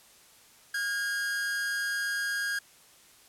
45% pulse tone pair together, 1428 / 1629.7 Hz, F6 / G#6, +38 / -33 cents, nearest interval major second, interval 229 cents, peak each -40 / -29 dBFS, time 0.74-2.59 s, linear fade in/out 5 ms, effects white hiss -57 dBFS RMS until 3.28 s + low-pass 12000 Hz 12 dB/octave

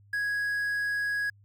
triangle tone with quantisation, 1661.2 Hz, G#6, in tune, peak -25 dBFS, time 0.13-1.3 s, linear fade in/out 5 ms, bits 9, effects added 101 Hz sine -55 dBFS peak until 1.44 s

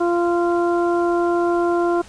harmonic tone, 346 Hz, F4, 16 cents flat, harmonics 1 / 2 / 3 / 4, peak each -17 / -23 / -27 / -29 dBFS, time 0-2.02 s, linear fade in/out 10 ms, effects pink hiss -44 dBFS RMS until 2.08 s + resampled to 22050 Hz

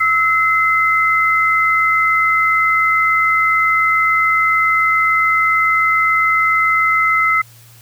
sine tone pair together, 1304 / 2057 Hz, E6 / C7, -19 / -30 cents, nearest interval minor sixth, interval 789 cents, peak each -14 dBFS, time 0-7.42 s, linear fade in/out 10 ms, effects added 116 Hz sine -43 dBFS peak until 7.81 s + white hiss -46 dBFS RMS until 7.81 s

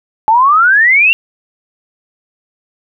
sine exponential sweep, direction up, 851 to 2794 Hz, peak -5 dBFS, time 0.28-1.13 s, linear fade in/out 0 ms, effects none

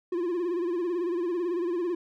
triangle tone with vibrato, 349.2 Hz, F4, in tune, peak -24 dBFS, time 0.12-1.95 s, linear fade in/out 5 ms, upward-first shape sine, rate 18 Hz, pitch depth 83 cents each way, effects none

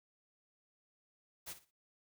white noise with echo, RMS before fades -45 dBFS, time 1.46-1.54 s, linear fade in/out 20 ms, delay 58 ms, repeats 3, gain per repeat -12 dB, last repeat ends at 1.714 s, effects noise-tail reverb RT60 0.1 s tail -24 dB re dry

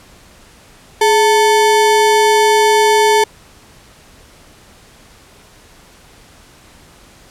square ring-modulated tone, 659 Hz, E5, 1 cent flat, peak -6 dBFS, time 1.01-3.24 s, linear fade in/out 5 ms, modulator 237 Hz, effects pink hiss -44 dBFS RMS until 7.3 s + low-pass 11000 Hz 12 dB/octave

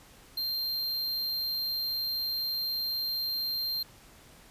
square tone, 4176 Hz, C8, 4 cents flat, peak -30 dBFS, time 0.37-3.83 s, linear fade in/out 5 ms, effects pink hiss -55 dBFS RMS until 4.5 s + resampled to 32000 Hz

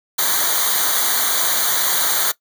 white noise with comb filter, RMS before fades -18 dBFS, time 0.18-2.32 s, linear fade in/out 10 ms, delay 0.38 ms, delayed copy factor -0.95, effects noise-tail reverb RT60 0.1 s tail -19 dB re dry

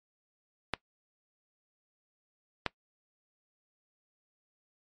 clicks, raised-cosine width 0.3 ms, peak -12 dBFS, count 2, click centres 0.737 / 2.663 s, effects noise-tail reverb RT60 0.1 s tail -21 dB re dry + MP3 48 kbps

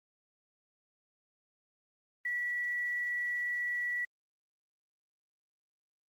sine tone with quantisation, 1946 Hz, B6, 26 cents flat, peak -31 dBFS, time 2.25-4.05 s, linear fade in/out 5 ms, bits 10, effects Opus 24 kbps

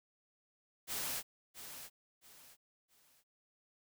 white noise with echo, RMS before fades -39 dBFS, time 0.87-1.23 s, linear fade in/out 50 ms, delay 670 ms, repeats 3, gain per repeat -10 dB, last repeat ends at 3.24 s, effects none

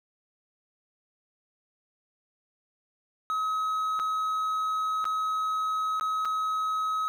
triangle tone with dropouts, 1276 Hz, D#6, 43 cents sharp, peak -24 dBFS, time 3.3-7.08 s, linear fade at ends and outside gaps 0 ms, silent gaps 3.992-3.998 / 5.043-5.053 / 5.997-6.01 / 6.25-6.254 s, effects none

